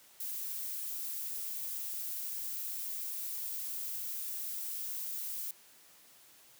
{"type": "noise", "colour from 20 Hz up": "violet", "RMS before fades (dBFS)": -39, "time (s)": [0.2, 5.51], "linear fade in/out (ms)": 2, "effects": ["white hiss -60 dBFS RMS until 6.59 s", "high-pass 100 Hz 12 dB/octave"]}